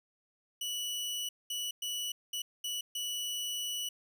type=tone bursts at uneven times; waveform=sawtooth; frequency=2950 Hz; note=F#7; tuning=6 cents flat; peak=-31 dBFS; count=6; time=0.61-1.29 / 1.5-1.71 / 1.82-2.12 / 2.33-2.42 / 2.64-2.81 / 2.95-3.89 s; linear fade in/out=5 ms; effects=12-bit